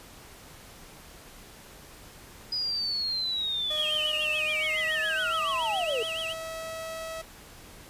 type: linear sweep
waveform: sine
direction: down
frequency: 4978 to 428.9 Hz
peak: -27 dBFS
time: 2.52-6.03 s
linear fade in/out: 5 ms
type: tone with pitch glide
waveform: sawtooth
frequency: 612 to 648.4 Hz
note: D#5 to E5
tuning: -29 to -29 cents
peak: -31 dBFS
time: 3.7-7.22 s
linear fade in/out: 10 ms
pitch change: +100 cents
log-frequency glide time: 4.33-5.51 s
type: tone with vibrato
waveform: triangle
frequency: 2917 Hz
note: F#7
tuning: 25 cents flat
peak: -30 dBFS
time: 3.77-6.34 s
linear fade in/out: 20 ms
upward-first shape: triangle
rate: 7.1 Hz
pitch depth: 250 cents each way
effects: pink hiss -49 dBFS RMS until 7.89 s + resampled to 32000 Hz